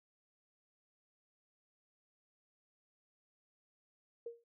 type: tone with exponential decay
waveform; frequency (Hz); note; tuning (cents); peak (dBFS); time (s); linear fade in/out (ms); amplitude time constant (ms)
sine; 467.9; A#4; +6; -38; 4.26-4.44; 5; 39
effects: none